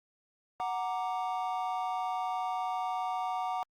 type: chord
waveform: triangle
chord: Gb augmented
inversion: none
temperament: equal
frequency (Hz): 740 / 932.3 / 1174.7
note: Gb5 / Bb5 / D6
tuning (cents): 0 / 0 / 0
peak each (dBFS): -31 / -35 / -37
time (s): 0.6-3.63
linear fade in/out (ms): 0
effects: Opus 48 kbps